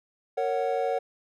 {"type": "chord", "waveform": "triangle", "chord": "F# major", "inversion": "first", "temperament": "just", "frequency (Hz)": [462.5, 555, 740], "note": ["A#4", "C#5", "F#5"], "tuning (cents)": [-14, 2, 0], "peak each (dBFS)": -27, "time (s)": [0.37, 0.99], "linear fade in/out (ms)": 10, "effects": []}